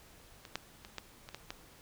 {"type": "clicks", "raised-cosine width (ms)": 0.2, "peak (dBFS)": [-30, -17, -29, -21, -28, -24, -22], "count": 7, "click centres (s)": [0.452, 0.556, 0.849, 0.983, 1.289, 1.346, 1.505], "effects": ["pink hiss -58 dBFS RMS until 1.81 s"]}